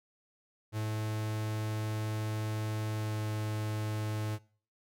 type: tone with pitch glide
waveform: 45% pulse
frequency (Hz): 108.2 to 107.33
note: A2 to A2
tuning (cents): -29 to -43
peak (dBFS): -32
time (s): 0.72-4.39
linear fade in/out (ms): 50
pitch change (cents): -14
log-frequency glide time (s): 2.92-3.2
effects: noise-tail reverb RT60 0.5 s tail -23 dB re dry